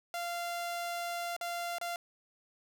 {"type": "tone with dropouts", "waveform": "sawtooth", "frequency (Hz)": 692, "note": "F5", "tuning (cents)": -16, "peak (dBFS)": -31, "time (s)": [0.14, 1.96], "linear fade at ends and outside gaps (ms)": 1, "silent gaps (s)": [[1.365, 1.411], [1.784, 1.813]], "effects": []}